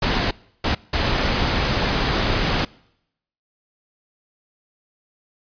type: noise bursts at uneven times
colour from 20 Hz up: pink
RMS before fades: -20 dBFS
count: 3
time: 0.02-0.31 / 0.64-0.75 / 0.93-2.65 s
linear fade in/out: 5 ms
effects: noise-tail reverb RT60 0.8 s tail -24 dB re dry + resampled to 11025 Hz